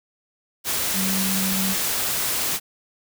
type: tone in noise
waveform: sine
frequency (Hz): 191.1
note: G3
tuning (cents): -44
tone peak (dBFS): -24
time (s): 0.93-1.76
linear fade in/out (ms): 50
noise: white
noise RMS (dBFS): -24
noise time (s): 0.64-2.6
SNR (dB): -3
effects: none